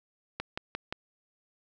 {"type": "click train", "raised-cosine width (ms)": 0.3, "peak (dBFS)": -17, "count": 4, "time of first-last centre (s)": [0.4, 0.925], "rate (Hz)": 5.71, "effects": []}